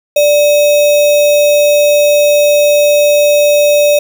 sine tone with sample-and-hold, 587.3 Hz, D5, in tune, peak -5 dBFS, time 0.16-3.99 s, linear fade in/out 5 ms, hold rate 3150 Hz, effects none

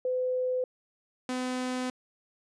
sine / sawtooth tone pair in turn, 507 / 253.5 Hz, B4 / B3, +45 / +45 cents, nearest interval octave, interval 1200 cents, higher first, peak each -26 dBFS, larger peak neither, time 0.05-0.64 / 1.29-1.9 s, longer second, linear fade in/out 2 ms, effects resampled to 22050 Hz

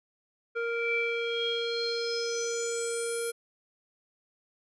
square tone with low-pass filter sweep, 466.2 Hz, A#4, in tune, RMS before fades -31 dBFS, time 0.55-3.32 s, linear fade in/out 20 ms, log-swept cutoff 1800 to 11000 Hz, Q 8, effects none

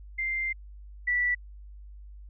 sine tone pair in turn, 2093 / 1961.3 Hz, C7 / B6, 0 / -13 cents, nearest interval minor second, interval 113 cents, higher first, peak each -27 / -23 dBFS, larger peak second, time 0.18-0.53 / 1.07-1.35 s, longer first, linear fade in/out 10 ms, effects added 50 Hz sine -43 dBFS peak until 2.29 s

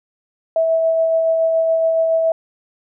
sine tone with tremolo, 652 Hz, E5, 19 cents flat, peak -12 dBFS, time 0.56-2.32 s, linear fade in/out 2 ms, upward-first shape sine, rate 7.1 Hz, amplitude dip 25%, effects none

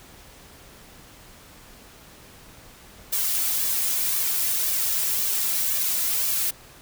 blue noise with flanger, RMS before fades -24 dBFS, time 3.12-6.51 s, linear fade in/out 10 ms, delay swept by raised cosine 1.7 to 3 ms, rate 1.9 Hz, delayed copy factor +0.65, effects pink hiss -48 dBFS RMS until 6.81 s

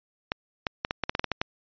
clicks, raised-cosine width 0.3 ms, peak -10 dBFS, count 11, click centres 0.319 / 0.668 / 0.849 / 0.909 / 1.037 / 1.095 / 1.151 / 1.195 / 1.243 / 1.317 / 1.415 s, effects resampled to 11025 Hz

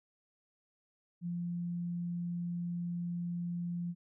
sine tone, 173.5 Hz, F3, 11 cents flat, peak -34 dBFS, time 1.21-3.95 s, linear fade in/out 50 ms, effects none

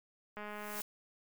blue noise with exponential growth, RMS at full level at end -39 dBFS, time 0.36-0.82 s, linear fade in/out 2 ms, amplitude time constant 100 ms
click train, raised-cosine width 0.5 ms, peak -30 dBFS, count 92, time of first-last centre 0.37-0.805 s, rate 209 Hz
effects none

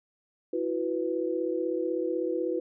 sine chord, E suspended second, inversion none, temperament equal with one note detuned, 329.6 / 365.7 / 493.9 Hz, E4 / F#4 / B4, 0 / -20 / 0 cents, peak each -31 dBFS, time 0.53-2.6 s, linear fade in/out 5 ms, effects none

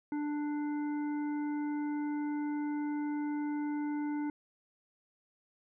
harmonic tone, 295.3 Hz, D4, 10 cents sharp, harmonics 1 / 3 / 5 / 7, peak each -32 / -44 / -51 / -54 dBFS, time 0.12-4.3 s, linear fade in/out 2 ms, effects none

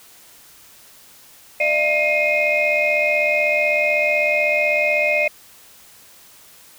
sine tone cluster, 600 / 676 / 2132 / 2498 Hz, D5 / E5 / C7 / D#7, +37 / +43 / +32 / +6 cents, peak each -19 / -26 / -20 / -19 dBFS, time 1.6-5.28 s, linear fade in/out 5 ms, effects tanh soft clip ceiling -8 dBFS + white hiss -47 dBFS RMS until 6.78 s

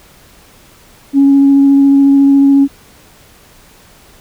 sine tone with vibrato, 277.2 Hz, C#4, in tune, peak -3 dBFS, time 1.13-2.68 s, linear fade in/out 50 ms, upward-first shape triangle, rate 14 Hz, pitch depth 12 cents each way, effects tanh soft clip ceiling 0 dBFS + pink hiss -43 dBFS RMS until 4.2 s

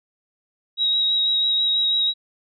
sine tone with vibrato, 3822 Hz, A#7, 43 cents sharp, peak -17 dBFS, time 0.77-2.14 s, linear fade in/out 50 ms, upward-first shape sine, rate 6.1 Hz, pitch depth 16 cents each way, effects none

